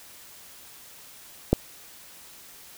click, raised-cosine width 2 ms, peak -4 dBFS, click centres 1.53 s, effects white hiss -48 dBFS RMS until 2.77 s

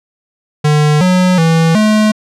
square tone with pitch steps, 150 / 182.9 / 163.5 / 214.3 Hz, D3 / F#3 / E3 / A3, +37 / -20 / -14 / -45 cents, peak -8 dBFS, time 0.64-2.12 s, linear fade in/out 10 ms, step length 370 ms, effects low-pass 8000 Hz 12 dB/octave

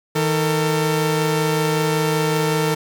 sawtooth tone pair together, 158.73 / 450.9 Hz, D#3 / A4, +35 / +42 cents, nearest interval octave + tritone, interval 1807 cents, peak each -16 dBFS, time 0.15-2.75 s, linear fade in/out 10 ms, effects none

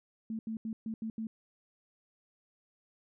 sine tone bursts at uneven times, 222.2 Hz, A3, 17 cents sharp, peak -34 dBFS, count 6, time 0.3-0.39 / 0.47-0.57 / 0.65-0.73 / 0.86-0.94 / 1.02-1.1 / 1.18-1.27 s, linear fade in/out 2 ms, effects none

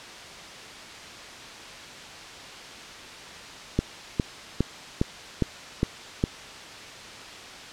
click train, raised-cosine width 3 ms, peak -8 dBFS, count 7, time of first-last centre 3.79-6.239 s, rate 2.45 Hz, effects white hiss -41 dBFS RMS until 7.72 s + low-pass 5000 Hz 12 dB/octave

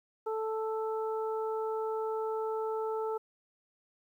harmonic tone, 440 Hz, A4, in tune, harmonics 1 / 2 / 3, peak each -32 / -38 / -42 dBFS, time 0.26-3.18 s, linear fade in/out 10 ms, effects 11-bit

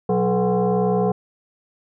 sine tone with frequency modulation, 121.7 Hz, B2, 25 cents flat, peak -16 dBFS, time 0.09-1.12 s, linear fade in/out 5 ms, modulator 306 Hz, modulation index 2, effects none

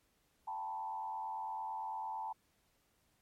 sine tone with frequency modulation, 880 Hz, A5, in tune, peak -38 dBFS, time 0.47-2.33 s, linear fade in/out 10 ms, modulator 88.9 Hz, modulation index 0.97, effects pink hiss -75 dBFS RMS until 3.21 s + MP3 64 kbps

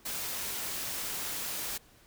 white noise, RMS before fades -36 dBFS, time 0.05-1.78 s, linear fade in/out 10 ms, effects pink hiss -60 dBFS RMS until 2.06 s

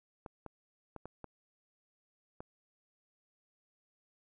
clicks, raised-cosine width 1 ms, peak -30 dBFS, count 6, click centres 0.262 / 0.463 / 0.963 / 1.056 / 1.243 / 2.405 s, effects none

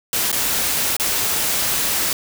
white noise with dropouts, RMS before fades -20 dBFS, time 0.13-2.13 s, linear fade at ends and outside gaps 1 ms, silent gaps 0.316-0.327 / 0.966-0.998 s, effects none

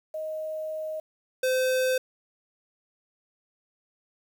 sine / square tone pair in turn, 626 / 514.8 Hz, D#5 / C5, +10 / -28 cents, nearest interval minor third, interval 338 cents, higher first, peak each -30 / -23 dBFS, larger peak second, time 0.14-1 / 1.43-1.98 s, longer first, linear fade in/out 5 ms, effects 9-bit

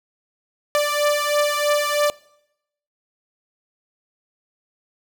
sawtooth beating tone pair, 587.3 / 590.4 Hz, D5 / D5, 0 / +9 cents, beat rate 3.1 Hz, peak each -16 / -18 dBFS, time 0.75-2.1 s, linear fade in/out 0 ms, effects noise-tail reverb RT60 0.8 s tail -22 dB re dry

